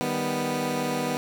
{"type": "chord", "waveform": "15% pulse", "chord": "Eb augmented", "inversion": "none", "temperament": "equal", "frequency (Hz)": [155.56, 196, 246.9], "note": ["Eb3", "G3", "B3"], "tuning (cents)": [0, 0, 0], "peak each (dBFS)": [-25, -27, -21], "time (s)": [0.01, 1.17], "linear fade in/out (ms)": 0, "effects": []}